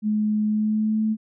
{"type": "tone with pitch glide", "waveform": "sine", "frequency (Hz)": [212.6, 217.7], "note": ["G#3", "A3"], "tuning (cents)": [41, -18], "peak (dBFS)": -19, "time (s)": [0.02, 1.17], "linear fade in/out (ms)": 50, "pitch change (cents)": 41, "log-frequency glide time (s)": [0.46, 1.03], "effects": []}